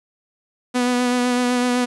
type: tone with vibrato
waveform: sawtooth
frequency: 246.9 Hz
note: B3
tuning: in tune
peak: -13 dBFS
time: 0.74-1.86 s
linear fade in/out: 20 ms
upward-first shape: sine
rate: 7.9 Hz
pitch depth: 19 cents each way
effects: resampled to 24000 Hz + 8-bit